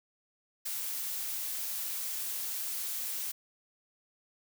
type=noise; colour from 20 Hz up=blue; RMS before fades=-36 dBFS; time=0.65-3.32 s; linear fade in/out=10 ms; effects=none